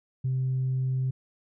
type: tone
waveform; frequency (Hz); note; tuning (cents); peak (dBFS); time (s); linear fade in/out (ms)
sine; 130.2; C3; -8; -23; 0.24-1.11; 10
effects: tanh soft clip ceiling -21 dBFS